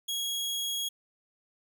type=tone; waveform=sawtooth; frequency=3311 Hz; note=G#7; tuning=6 cents flat; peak=-27 dBFS; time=0.08-0.89 s; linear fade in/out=10 ms; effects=none